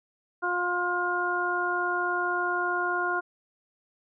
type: harmonic tone with a mistuned harmonic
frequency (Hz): 355.3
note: F4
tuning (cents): +30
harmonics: 1 / 2 / 3 / 4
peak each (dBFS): -32 / -32 / -31 / -28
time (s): 0.42-3.21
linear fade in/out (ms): 20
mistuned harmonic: 3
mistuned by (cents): -15
effects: none